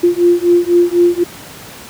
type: beating tone pair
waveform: sine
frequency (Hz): 346.9 / 350.9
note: F4 / F4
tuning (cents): -12 / +8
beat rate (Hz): 4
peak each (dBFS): -11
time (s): 0.03-1.24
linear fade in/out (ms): 10
effects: pink hiss -33 dBFS RMS until 1.89 s + high-pass 100 Hz 12 dB/octave